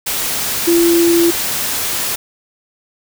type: tone in noise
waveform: sine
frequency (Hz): 339.9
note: F4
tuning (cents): -47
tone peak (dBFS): -9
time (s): 0.67-1.31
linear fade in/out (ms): 10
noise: white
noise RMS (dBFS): -19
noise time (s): 0.06-2.16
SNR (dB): +7
effects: none